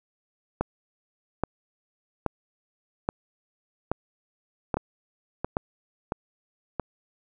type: two click trains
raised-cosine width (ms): 1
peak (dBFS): -13 / -10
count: 4 / 7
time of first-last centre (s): 4.77-6.797 / 0.61-5.569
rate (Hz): 1.48 / 1.21
effects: none